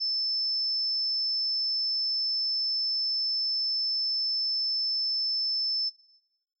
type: tone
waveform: sine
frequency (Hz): 5274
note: E8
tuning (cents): 0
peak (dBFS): -26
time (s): 0-5.9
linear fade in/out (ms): 20
effects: noise-tail reverb RT60 1.0 s tail -19 dB re dry